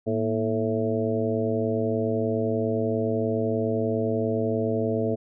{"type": "harmonic tone with a mistuned harmonic", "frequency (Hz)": 110, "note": "A2", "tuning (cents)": 0, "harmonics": [1, 2, 3, 4, 5, 6], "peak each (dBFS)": [-30, -28, -32, -27, -32, -31], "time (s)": [0.06, 5.16], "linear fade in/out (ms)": 20, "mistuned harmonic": 2, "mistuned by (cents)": 100, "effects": []}